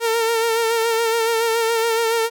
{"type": "tone with vibrato", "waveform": "sawtooth", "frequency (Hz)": 456.5, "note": "A#4", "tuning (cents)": -36, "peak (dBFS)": -13, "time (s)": [0, 2.3], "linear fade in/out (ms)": 50, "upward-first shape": "sine", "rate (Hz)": 7.1, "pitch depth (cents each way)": 39, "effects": []}